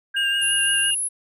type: tone with tremolo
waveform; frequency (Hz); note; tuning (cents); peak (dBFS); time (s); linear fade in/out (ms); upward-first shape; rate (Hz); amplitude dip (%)
sine; 1600; G6; +35; -23; 0.14-0.91; 10; sine; 2.2; 30
type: tone with vibrato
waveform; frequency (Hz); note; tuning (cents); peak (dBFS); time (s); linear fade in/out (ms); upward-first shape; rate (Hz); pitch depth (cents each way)
triangle; 2825; F7; +19; -19; 0.16-0.95; 10; sine; 5.9; 25
type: tone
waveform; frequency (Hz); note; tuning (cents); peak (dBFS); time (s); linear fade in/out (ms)
sine; 10548; E9; 0; -22; 0.41-1.09; 20
effects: none